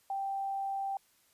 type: tone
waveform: sine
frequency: 784 Hz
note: G5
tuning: in tune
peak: -32 dBFS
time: 0.1-0.97 s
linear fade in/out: 2 ms
effects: white hiss -68 dBFS RMS until 1.33 s + resampled to 32000 Hz